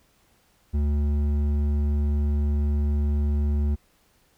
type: tone with hard clipping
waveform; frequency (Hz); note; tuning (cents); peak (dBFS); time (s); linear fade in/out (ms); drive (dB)
sine; 73; D2; -10; -22; 0.73-3.76; 20; 8
effects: pink hiss -63 dBFS RMS until 4.37 s